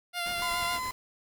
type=tone with vibrato; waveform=10% pulse; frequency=698.5 Hz; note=F5; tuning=in tune; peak=-22 dBFS; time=0.13-0.8 s; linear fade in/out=50 ms; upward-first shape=sine; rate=7.2 Hz; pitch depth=21 cents each way
type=noise with tremolo; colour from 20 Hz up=pink; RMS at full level=-42 dBFS; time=0.26-0.92 s; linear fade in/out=0 ms; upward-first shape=sine; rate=8.6 Hz; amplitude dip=55%
type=tone; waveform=35% pulse; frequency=1019 Hz; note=C6; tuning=46 cents flat; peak=-30 dBFS; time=0.42-0.91 s; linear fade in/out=2 ms
effects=none